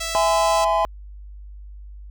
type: tone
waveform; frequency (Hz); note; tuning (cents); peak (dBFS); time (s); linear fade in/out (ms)
5% pulse; 659.3; E5; 0; -14; 0-0.65; 10
type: chord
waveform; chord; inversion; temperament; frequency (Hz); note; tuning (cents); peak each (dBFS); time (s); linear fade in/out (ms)
triangle; E augmented; none; equal with one note detuned; 659.3 / 830.6 / 1022; E5 / G#5 / B#5; 0 / 0 / -41; -19 / -20 / -19; 0.15-0.85; 0
effects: added 50 Hz sine -36 dBFS peak until 2.1 s